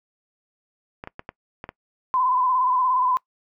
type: clicks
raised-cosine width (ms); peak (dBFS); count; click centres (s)
0.5; -19; 6; 1.039 / 1.074 / 1.194 / 1.291 / 1.641 / 1.691
type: tone with vibrato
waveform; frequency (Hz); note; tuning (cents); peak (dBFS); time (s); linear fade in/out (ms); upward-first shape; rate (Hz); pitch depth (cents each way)
sine; 1015; B5; +47; -18; 2.14-3.17; 0; square; 17; 37
effects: noise-tail reverb RT60 0.1 s tail -22 dB re dry